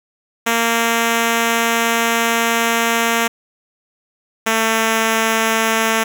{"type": "tone pair in turn", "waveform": "5% pulse", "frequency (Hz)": [230.7, 223.6], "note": ["A#3", "A3"], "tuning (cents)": [-18, 28], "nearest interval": "minor second", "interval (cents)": 54, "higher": "first", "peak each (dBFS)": -3, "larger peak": "neither", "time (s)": [[0.46, 3.28], [4.46, 6.04]], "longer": "first", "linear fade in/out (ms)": 10, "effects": []}